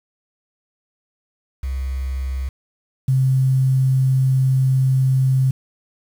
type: tone pair in turn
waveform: sine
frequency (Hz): 66.1 / 131.63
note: C2 / C3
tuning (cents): +18 / +11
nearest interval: octave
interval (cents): 1193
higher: second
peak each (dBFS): -21 / -13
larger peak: second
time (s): 1.63-2.49 / 3.08-5.51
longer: second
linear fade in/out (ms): 5
effects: 7-bit